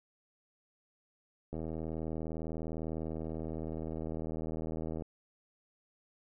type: click train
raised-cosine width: 2 ms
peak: -26 dBFS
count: 280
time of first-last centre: 1.53-5.022 s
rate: 79.9 Hz
effects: none